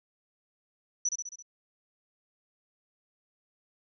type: tone with echo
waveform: sine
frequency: 5930 Hz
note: F#8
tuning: 3 cents sharp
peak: -25 dBFS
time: 1.05-1.09 s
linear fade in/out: 5 ms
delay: 67 ms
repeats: 5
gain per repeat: -4 dB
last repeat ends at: 1.425 s
effects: none